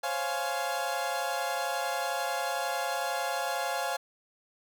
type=chord; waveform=30% pulse; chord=Db major seventh; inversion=third; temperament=equal with one note detuned; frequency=523.3 / 554.4 / 698.5 / 835.9 Hz; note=C5 / Db5 / F5 / Ab5; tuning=0 / 0 / 0 / +11 cents; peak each=-35 / -35 / -31 / -31 dBFS; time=0.03-3.97 s; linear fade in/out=10 ms; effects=none

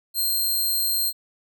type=tone; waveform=5% pulse; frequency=4186 Hz; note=C8; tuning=in tune; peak=-14 dBFS; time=0.14-1.13 s; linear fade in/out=50 ms; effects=none

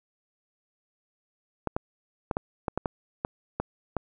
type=clicks; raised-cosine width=1 ms; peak=-13 dBFS; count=10; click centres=1.673 / 1.765 / 2.312 / 2.369 / 2.682 / 2.776 / 2.858 / 3.249 / 3.6 / 3.967 s; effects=none

